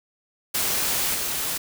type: noise with level steps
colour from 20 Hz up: white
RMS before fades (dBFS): -24 / -27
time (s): 0.54-1.58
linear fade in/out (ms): 10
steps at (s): 1.14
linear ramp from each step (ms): 10
effects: none